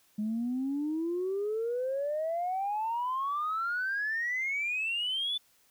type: exponential sweep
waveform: sine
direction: up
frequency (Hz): 207.7 to 3520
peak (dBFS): -28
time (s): 0.18-5.38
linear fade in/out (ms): 10
effects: tanh soft clip ceiling -25 dBFS + white hiss -66 dBFS RMS until 5.7 s